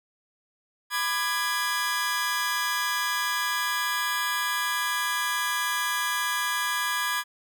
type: chord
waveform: sawtooth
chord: G# diminished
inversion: first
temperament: just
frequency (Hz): 996.7 / 1196.1 / 1661.2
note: B5 / D6 / G#6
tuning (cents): +16 / +31 / 0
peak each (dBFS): -27 / -28 / -24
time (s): 0.9-7.24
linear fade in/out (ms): 50
effects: none